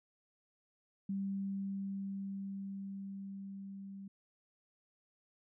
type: tone with level ramp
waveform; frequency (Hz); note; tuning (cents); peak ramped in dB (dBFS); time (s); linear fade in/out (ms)
sine; 196; G3; 0; -34 to -45; 1.09-4.08; 5
effects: none